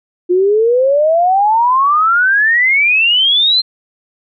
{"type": "exponential sweep", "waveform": "sine", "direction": "up", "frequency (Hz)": [350, 4184], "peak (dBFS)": -8, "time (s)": [0.29, 3.62], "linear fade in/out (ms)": 20, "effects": []}